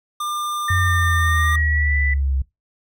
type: tone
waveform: square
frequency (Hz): 1198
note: D6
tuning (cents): +34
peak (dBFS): -23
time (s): 0.2-1.56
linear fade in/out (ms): 5
type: tone with pitch glide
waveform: sine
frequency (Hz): 1817 to 1981.5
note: A#6 to B6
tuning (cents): -45 to +5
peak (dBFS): -20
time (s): 0.68-2.14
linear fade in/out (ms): 5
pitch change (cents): +150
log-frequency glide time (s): 1.16-1.96
type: exponential sweep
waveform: sine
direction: down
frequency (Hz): 92.5 to 66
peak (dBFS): -17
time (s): 0.7-2.42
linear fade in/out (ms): 5
effects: noise-tail reverb RT60 0.2 s tail -22 dB re dry